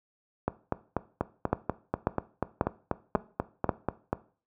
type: two click trains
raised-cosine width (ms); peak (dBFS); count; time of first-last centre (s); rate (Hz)
1; -12 / -9; 16 / 5; 0.48-4.13 / 1.53-3.692; 4.11 / 1.85
effects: noise-tail reverb RT60 0.4 s tail -17 dB re dry + high-pass 60 Hz 12 dB/octave